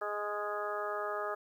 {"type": "harmonic tone with a mistuned harmonic", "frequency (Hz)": 207.7, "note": "G#3", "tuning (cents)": 0, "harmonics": [2, 3, 4, 5, 6, 7, 8], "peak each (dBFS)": [-40, -39, -43, -47, -38, -48, -44], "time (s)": [0.01, 1.35], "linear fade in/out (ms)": 10, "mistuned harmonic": 7, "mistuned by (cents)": -22, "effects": ["11-bit"]}